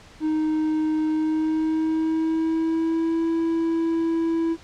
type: tone with pitch glide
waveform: triangle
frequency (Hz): 311.1 to 329.4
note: D#4 to E4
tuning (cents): 0 to -1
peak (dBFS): -18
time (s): 0.2-4.57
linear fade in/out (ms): 50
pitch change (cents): +99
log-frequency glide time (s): 1.08-3.24
effects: pink hiss -48 dBFS RMS until 4.63 s + low-pass 6000 Hz 12 dB/octave